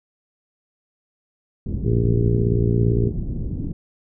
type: low-pass noise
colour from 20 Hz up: pink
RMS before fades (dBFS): -26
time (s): 1.66-3.73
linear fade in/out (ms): 5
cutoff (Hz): 300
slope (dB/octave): 24
type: harmonic tone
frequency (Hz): 57.9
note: A#1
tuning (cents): -11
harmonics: 1 / 2 / 3 / 4 / 5 / 6 / 7 / 8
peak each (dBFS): -26 / -18 / -26 / -29 / -32 / -29 / -25 / -35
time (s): 1.83-3.12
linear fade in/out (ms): 50
effects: none